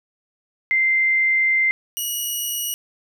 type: tone pair in turn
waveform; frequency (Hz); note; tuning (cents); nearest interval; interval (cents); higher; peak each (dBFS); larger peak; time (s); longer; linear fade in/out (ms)
sine / 10% pulse; 2085 / 2908; C7 / F#7; -7 / -31; tritone; 576; second; -15; neither; 0.71-1.71 / 1.97-2.74; first; 0
effects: none